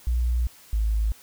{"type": "tone pair in turn", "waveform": "sine", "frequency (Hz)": [60, 53.94], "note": ["B1", "A1"], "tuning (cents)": [-49, -34], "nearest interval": "major second", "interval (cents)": 185, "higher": "first", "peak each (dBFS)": -20, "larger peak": "neither", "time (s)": [[0.07, 0.47], [0.73, 1.12]], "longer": "first", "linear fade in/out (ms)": 0, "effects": ["white hiss -51 dBFS RMS until 1.22 s"]}